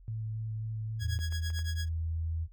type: tone with vibrato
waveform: sine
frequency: 110 Hz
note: A2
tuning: in tune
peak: -33 dBFS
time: 0.08-1.19 s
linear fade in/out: 0 ms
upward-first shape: square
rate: 3.7 Hz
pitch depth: 10 cents each way
type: tone with tremolo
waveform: 15% pulse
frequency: 1661.2 Hz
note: G#6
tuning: in tune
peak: -30 dBFS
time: 0.99-1.89 s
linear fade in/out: 50 ms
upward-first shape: triangle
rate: 8.9 Hz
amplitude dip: 100%
type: tone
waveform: sine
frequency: 81.5 Hz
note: E2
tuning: 19 cents flat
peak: -30 dBFS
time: 1-2.48 s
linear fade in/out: 50 ms
type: clicks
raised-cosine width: 0.5 ms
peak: -36 dBFS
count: 3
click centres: 1.324 / 1.503 / 1.591 s
effects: added 43 Hz sine -51 dBFS peak until 2.52 s